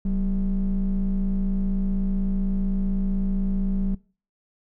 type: ring-modulated tone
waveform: triangle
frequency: 110 Hz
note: A2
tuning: in tune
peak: -15 dBFS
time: 0.05-3.95 s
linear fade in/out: 5 ms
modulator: 82.1 Hz
effects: noise-tail reverb RT60 0.4 s tail -24 dB re dry + tanh soft clip ceiling -14 dBFS